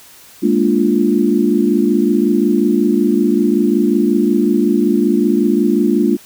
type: chord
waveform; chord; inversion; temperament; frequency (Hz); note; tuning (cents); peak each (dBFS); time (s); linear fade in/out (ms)
sine; Bb dominant seventh; third; equal; 207.7 / 233.1 / 293.7 / 349.2; Ab3 / Bb3 / D4 / F4; 0 / 0 / 0 / 0; -16; 0.42-6.17; 20
effects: white hiss -42 dBFS RMS until 6.25 s